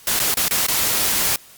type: noise with dropouts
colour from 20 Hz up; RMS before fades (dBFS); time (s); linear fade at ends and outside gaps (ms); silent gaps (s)
white; -19; 0.07-1.36; 2; 0.193-0.199 / 0.342-0.37 / 0.483-0.509 / 0.667-0.683
effects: white hiss -46 dBFS RMS until 1.57 s + Opus 48 kbps